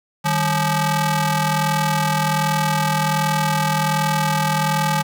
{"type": "ring-modulated tone", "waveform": "sawtooth", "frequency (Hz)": 351.1, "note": "F4", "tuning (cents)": 9, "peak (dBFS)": -10, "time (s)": [0.24, 5.03], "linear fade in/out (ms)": 20, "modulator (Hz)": 506, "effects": []}